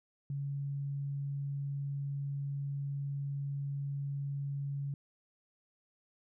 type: tone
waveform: sine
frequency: 140.4 Hz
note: C#3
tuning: 22 cents sharp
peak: -34 dBFS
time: 0.3-4.94 s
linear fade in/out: 2 ms
effects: none